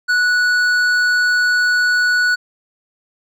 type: tone with hard clipping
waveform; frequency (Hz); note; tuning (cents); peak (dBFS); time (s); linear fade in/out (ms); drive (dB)
sine; 1473; F#6; -8; -14; 0.08-2.36; 20; 8
effects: none